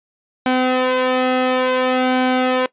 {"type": "tone with flanger", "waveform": "sawtooth", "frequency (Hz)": 255.5, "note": "C4", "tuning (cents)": -41, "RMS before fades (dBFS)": -17, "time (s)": [0.46, 2.66], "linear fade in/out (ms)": 2, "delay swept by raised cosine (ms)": [1.3, 2.4], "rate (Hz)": 0.57, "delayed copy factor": 0.7, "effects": ["noise-tail reverb RT60 0.1 s tail -20 dB re dry", "resampled to 8000 Hz"]}